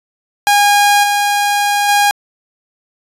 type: tone with level steps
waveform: sawtooth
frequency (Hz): 817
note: G#5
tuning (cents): -29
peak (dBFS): -4 / -8 / -5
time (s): 0.47-2.11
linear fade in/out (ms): 0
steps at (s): 1.03 / 1.88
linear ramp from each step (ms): 10
effects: resampled to 32000 Hz